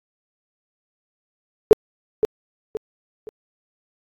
sine tone with echo, 432.1 Hz, A4, 31 cents flat, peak -4 dBFS, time 1.71-1.73 s, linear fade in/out 0 ms, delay 520 ms, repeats 3, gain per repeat -9 dB, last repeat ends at 3.29 s, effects AAC 64 kbps

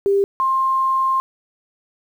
sine tone pair in turn, 397.3 / 1058.4 Hz, G4 / C6, +23 / +20 cents, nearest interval octave + perfect fourth, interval 1697 cents, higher second, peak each -13 / -15 dBFS, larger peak first, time 0.06-0.24 / 0.4-1.2 s, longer second, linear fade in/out 0 ms, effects 8-bit

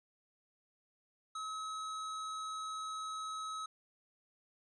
square tone, 1282 Hz, E6, 49 cents flat, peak -40 dBFS, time 1.35-3.66 s, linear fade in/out 5 ms, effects resampled to 22050 Hz

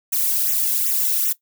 violet noise with flanger, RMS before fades -20 dBFS, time 0.12-1.33 s, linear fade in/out 10 ms, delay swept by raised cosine 0.21 to 1.71 ms, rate 2.6 Hz, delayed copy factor -0.9, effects noise-tail reverb RT60 0.1 s tail -17 dB re dry

